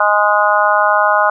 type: harmonic tone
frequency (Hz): 207.6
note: G#3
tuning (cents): 0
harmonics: 3 / 4 / 5 / 6 / 7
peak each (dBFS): -16 / -16 / -16 / -16 / -16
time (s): 0-1.3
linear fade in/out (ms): 5
effects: none